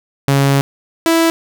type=tone pair in turn; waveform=sawtooth; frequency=138.59 / 329.6 Hz; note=C#3 / E4; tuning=0 / 0 cents; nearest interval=octave + minor third; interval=1500 cents; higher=second; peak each=-6 dBFS; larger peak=neither; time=0.28-0.61 / 1.06-1.3 s; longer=first; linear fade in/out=0 ms; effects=none